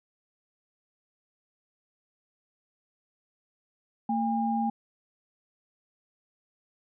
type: tone pair together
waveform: sine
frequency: 227.1 / 808.8 Hz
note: A#3 / G#5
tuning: -45 / -46 cents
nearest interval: octave + minor seventh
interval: 2199 cents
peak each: -27 / -28 dBFS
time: 4.09-4.7 s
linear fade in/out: 5 ms
effects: none